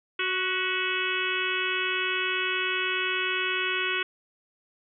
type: harmonic tone with a mistuned harmonic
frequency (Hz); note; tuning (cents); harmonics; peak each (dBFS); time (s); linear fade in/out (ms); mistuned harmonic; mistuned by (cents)
370.3; F#4; +1; 1 / 3 / 4 / 5 / 6 / 7 / 8 / 9; -34 / -35 / -31 / -35 / -34 / -31 / -34 / -37; 0.19-4.03; 5; 5; +58
effects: none